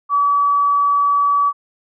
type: tone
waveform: sine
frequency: 1144 Hz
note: D6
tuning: 46 cents flat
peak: -12 dBFS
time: 0.09-1.53 s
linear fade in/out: 50 ms
effects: none